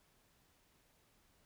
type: silence
effects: pink hiss -72 dBFS RMS until 1.45 s